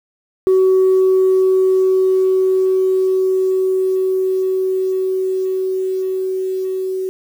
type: tone with level ramp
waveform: sine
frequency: 376.5 Hz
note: F#4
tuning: 30 cents sharp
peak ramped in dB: -7 to -18 dBFS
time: 0.47-7.09 s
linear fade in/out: 0 ms
effects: tanh soft clip ceiling -7 dBFS + 7-bit